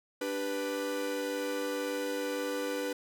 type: chord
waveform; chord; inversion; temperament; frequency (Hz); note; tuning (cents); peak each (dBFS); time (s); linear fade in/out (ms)
45% pulse; G major; second; equal; 293.7 / 392 / 493.9; D4 / G4 / B4; 0 / 0 / 0; -37 / -40 / -34; 0.21-2.93; 5
effects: none